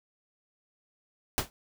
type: noise with exponential decay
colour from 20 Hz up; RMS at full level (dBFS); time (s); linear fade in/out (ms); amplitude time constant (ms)
pink; -23; 1.38-1.5; 0; 25
effects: none